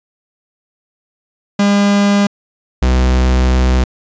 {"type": "tone pair in turn", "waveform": "45% pulse", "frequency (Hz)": [202.2, 63.41], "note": ["G#3", "B1"], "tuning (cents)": [-46, 46], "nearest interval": "octave + minor sixth", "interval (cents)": 2008, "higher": "first", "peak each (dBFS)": -9, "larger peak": "neither", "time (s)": [[1.59, 2.27], [2.82, 3.84]], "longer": "second", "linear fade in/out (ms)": 5, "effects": ["resampled to 16000 Hz"]}